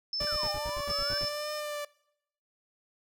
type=tone with tremolo; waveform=sine; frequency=5270 Hz; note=E8; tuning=1 cent flat; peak=-30 dBFS; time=0.13-1.6 s; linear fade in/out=2 ms; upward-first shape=square; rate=1.3 Hz; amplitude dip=70%
type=tone with vibrato; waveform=sawtooth; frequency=587 Hz; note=D5; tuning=1 cent flat; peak=-30 dBFS; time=0.2-1.85 s; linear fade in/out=5 ms; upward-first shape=triangle; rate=0.94 Hz; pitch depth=48 cents each way
type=noise bursts; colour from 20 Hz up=brown; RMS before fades=-39 dBFS; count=10; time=0.21-1.25 s; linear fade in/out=0 ms; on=41 ms; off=70 ms
type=exponential two-way sweep; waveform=sine; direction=down then up; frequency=1596 to 784 to 1596 Hz; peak=-38 dBFS; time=0.27-1.18 s; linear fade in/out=0 ms; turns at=0.5 s
effects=noise-tail reverb RT60 0.8 s tail -23 dB re dry